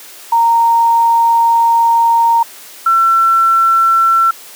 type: tone pair in turn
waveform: sine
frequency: 926 / 1350 Hz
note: A#5 / E6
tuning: -12 / +41 cents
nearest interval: perfect fifth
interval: 653 cents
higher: second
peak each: -7 dBFS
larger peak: neither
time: 0.32-2.43 / 2.86-4.31 s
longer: first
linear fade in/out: 5 ms
effects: white hiss -35 dBFS RMS until 4.55 s + high-pass 300 Hz 12 dB/octave